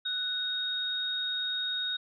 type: tone pair together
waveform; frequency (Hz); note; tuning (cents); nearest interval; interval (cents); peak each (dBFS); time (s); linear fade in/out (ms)
sine; 1484 / 3739; F#6 / A#7; +5 / +4; octave + major third; 1599; -37 / -30; 0.05-1.97; 10
effects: none